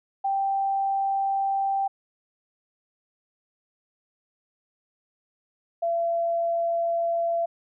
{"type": "tone pair in turn", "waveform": "sine", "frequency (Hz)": [784, 676.7], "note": ["G5", "E5"], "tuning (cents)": [0, 45], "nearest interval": "minor third", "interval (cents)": 255, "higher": "first", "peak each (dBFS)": -22, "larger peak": "neither", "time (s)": [[0.24, 1.88], [5.82, 7.46]], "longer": "neither", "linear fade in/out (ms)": 10, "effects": []}